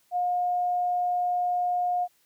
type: tone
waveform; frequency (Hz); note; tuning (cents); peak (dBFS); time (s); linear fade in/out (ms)
sine; 715; F5; +41; -23; 0.11-2.08; 50
effects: white hiss -66 dBFS RMS until 2.25 s